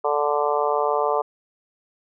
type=harmonic tone; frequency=146.83 Hz; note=D3; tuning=in tune; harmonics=3 / 4 / 5 / 6 / 7 / 8; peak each=-24 / -25 / -26 / -27 / -27 / -28 dBFS; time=0.04-1.22 s; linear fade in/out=10 ms; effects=none